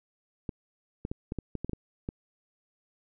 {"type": "clicks", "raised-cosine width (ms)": 3, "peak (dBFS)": -20, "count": 10, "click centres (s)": [0.492, 1.051, 1.115, 1.321, 1.387, 1.553, 1.646, 1.695, 1.733, 2.089], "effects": []}